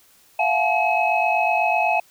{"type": "tone cluster", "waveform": "sine", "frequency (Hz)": [679, 727, 853, 2562], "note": ["F5", "F#5", "G#5", "E7"], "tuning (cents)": [-49, -31, 46, -50], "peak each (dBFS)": -22, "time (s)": [0.39, 2], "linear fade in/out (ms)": 5, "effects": ["tanh soft clip ceiling -7 dBFS", "white hiss -55 dBFS RMS until 2.1 s"]}